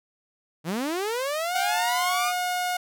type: linear sweep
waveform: sawtooth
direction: up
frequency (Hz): 146.83 to 1244.5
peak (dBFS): -22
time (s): 0.64-2.33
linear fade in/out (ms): 50
type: tone with pitch glide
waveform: sawtooth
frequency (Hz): 712 to 721.1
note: F5 to F#5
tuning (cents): +33 to -45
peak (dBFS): -21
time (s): 1.55-2.77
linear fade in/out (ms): 5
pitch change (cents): +22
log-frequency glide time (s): 1.7-2.01
effects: none